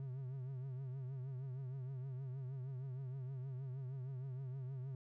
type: tone with vibrato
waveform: triangle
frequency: 131.1 Hz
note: C3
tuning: 4 cents sharp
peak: -40 dBFS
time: 0-4.95 s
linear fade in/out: 2 ms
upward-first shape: triangle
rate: 6.4 Hz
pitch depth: 100 cents each way
effects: none